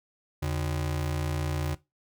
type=ring-modulated tone; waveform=square; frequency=112.7 Hz; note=A2; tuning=42 cents sharp; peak=-25 dBFS; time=0.42-1.75 s; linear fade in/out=10 ms; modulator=30 Hz; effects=noise-tail reverb RT60 0.2 s tail -18 dB re dry